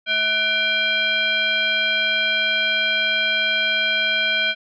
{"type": "tone with frequency modulation", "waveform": "sine", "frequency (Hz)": 2357, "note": "D7", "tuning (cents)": 6, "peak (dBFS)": -17, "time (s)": [0.06, 4.55], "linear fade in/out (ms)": 50, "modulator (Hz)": 857, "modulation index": 1.4, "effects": []}